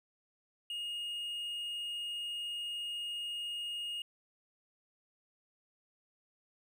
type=tone; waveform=triangle; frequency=2857 Hz; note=F7; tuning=39 cents sharp; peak=-35 dBFS; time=0.7-4.02 s; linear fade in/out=2 ms; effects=none